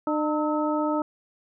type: harmonic tone with a mistuned harmonic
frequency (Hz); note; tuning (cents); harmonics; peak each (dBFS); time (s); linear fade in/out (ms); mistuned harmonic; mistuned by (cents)
302.5; D#4; -49; 1 / 2 / 3 / 4; -25 / -28 / -30 / -31; 0.07-1.02; 2; 4; +110
effects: none